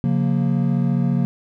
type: chord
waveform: triangle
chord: Bb minor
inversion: first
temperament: equal with one note detuned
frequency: 138.59 / 178.28 / 233.1 Hz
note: Db3 / F3 / Bb3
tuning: 0 / +36 / 0 cents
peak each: -18 / -19 / -20 dBFS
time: 0.04-1.25 s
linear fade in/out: 0 ms
effects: none